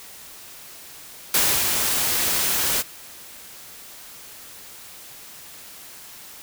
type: noise with ADSR envelope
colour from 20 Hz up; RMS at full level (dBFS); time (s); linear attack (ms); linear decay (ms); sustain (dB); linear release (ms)
white; -18; 1.34-2.83; 4; 280; -4; 29
effects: white hiss -42 dBFS RMS until 6.42 s